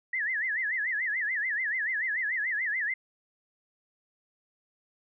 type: tone with vibrato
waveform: sine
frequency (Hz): 1864.7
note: A#6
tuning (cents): 0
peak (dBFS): -27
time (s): 0.13-2.94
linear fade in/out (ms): 5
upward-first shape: sine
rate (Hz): 6.9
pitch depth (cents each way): 200
effects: none